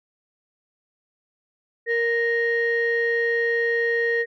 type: tone pair together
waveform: sine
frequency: 466.2 / 1864.7 Hz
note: A#4 / A#6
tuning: 0 / 0 cents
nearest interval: 2 octaves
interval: 2400 cents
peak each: -21 dBFS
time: 1.86-4.26 s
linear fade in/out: 50 ms
effects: tanh soft clip ceiling -14 dBFS